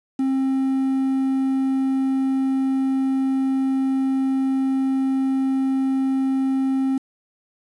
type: tone with quantisation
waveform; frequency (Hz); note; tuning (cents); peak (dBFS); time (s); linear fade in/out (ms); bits
triangle; 266.4; C4; +31; -16; 0.19-6.98; 5; 7
effects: resampled to 22050 Hz